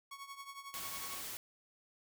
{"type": "tone with tremolo", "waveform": "sawtooth", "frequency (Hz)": 1109, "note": "C#6", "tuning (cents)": 0, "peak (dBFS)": -40, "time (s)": [0.11, 1.21], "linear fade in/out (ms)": 5, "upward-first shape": "triangle", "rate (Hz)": 11, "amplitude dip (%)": 80}
{"type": "noise", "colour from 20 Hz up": "white", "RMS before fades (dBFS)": -44, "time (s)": [0.74, 1.37], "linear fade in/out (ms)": 0}
{"effects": []}